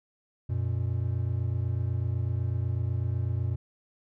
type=tone pair together; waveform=triangle; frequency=91.47 / 119.5 Hz; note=F#2 / A#2; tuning=-19 / +43 cents; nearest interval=perfect fourth; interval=462 cents; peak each=-27 dBFS; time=0.49-3.56 s; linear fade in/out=10 ms; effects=none